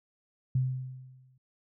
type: tone with exponential decay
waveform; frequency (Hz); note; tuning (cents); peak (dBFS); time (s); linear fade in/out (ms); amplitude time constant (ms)
sine; 129.2; C3; -21; -22; 0.55-1.38; 5; 180
effects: none